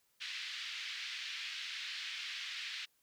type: band-pass noise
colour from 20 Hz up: white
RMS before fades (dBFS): -43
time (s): 0.2-2.86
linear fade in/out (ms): 20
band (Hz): 1800 to 4100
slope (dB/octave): 24
effects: white hiss -75 dBFS RMS until 3.02 s